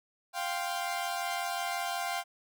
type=chord; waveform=sawtooth; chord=F suspended second; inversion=none; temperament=equal; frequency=698.5 / 784 / 1046.5 Hz; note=F5 / G5 / C6; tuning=0 / 0 / 0 cents; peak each=-31 / -32 / -36 dBFS; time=0.33-2.24 s; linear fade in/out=50 ms; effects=none